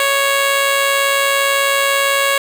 10% pulse tone with amplitude modulation, 554.4 Hz, C#5, in tune, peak -3 dBFS, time 0-2.38 s, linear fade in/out 2 ms, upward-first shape sine, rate 118 Hz, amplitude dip 35%, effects none

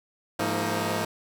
10% pulse tone cluster, 104.6 / 172.4 / 230 / 314.4 Hz, G#2 / F3 / A#3 / D#4, +13 / -22 / -23 / +18 cents, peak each -23 dBFS, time 0.39-1.05 s, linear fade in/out 5 ms, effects none

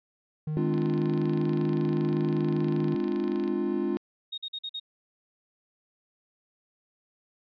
triangle tone, 153.8 Hz, D#3, 20 cents flat, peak -26 dBFS, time 0.47-2.95 s, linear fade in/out 5 ms
triangle chord, D half-diminished seventh, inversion second, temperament equal with one note detuned, 207.7 / 261.6 / 299.7 / 349.2 Hz, Ab3 / C4 / D4 / F4, 0 / 0 / +35 / 0 cents, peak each -30 / -31 / -30 / -27 dBFS, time 0.57-3.97 s, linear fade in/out 0 ms
click train, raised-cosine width 0.2 ms, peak -26 dBFS, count 70, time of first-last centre 0.74-3.478 s, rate 25.2 Hz
sine tone bursts, 3729 Hz, A#7, in tune, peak -32 dBFS, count 5, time 4.32-4.799 s, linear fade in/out 10 ms, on 59 ms, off 46 ms
effects resampled to 11025 Hz

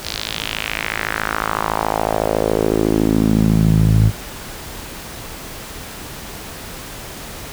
sawtooth tone with band-pass filter sweep, 53.9 Hz, A1, 35 cents flat, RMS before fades -17 dBFS, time 0.02-4.12 s, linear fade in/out 50 ms, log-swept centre 4700 to 110 Hz, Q 2.6, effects pink hiss -32 dBFS RMS until 7.52 s

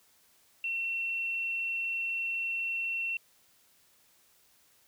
sine tone, 2712 Hz, E7, 49 cents sharp, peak -30 dBFS, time 0.64-3.17 s, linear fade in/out 2 ms, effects white hiss -65 dBFS RMS until 4.87 s

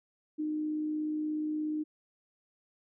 sine tone with amplitude modulation, 305.9 Hz, D#4, 29 cents flat, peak -29 dBFS, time 0.38-1.84 s, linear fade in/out 20 ms, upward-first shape sine, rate 56.8 Hz, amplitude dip 25%, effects none

